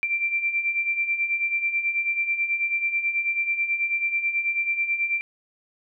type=beating tone pair; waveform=sine; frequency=2349 / 2358.2 Hz; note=D7 / D7; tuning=0 / +7 cents; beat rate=9.2 Hz; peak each=-29 / -23 dBFS; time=0.03-5.21 s; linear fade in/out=0 ms; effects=none